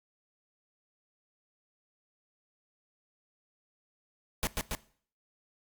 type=noise with echo; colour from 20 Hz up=pink; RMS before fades=-30 dBFS; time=4.43-4.47 s; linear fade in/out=0 ms; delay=140 ms; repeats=2; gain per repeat=-2 dB; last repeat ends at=4.75 s; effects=noise-tail reverb RT60 0.5 s tail -19 dB re dry + Opus 48 kbps